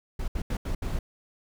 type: noise bursts at uneven times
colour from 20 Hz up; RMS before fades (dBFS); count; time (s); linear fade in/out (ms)
brown; -29; 5; 0.19-0.28 / 0.35-0.42 / 0.5-0.57 / 0.65-0.75 / 0.82-0.99; 5
effects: none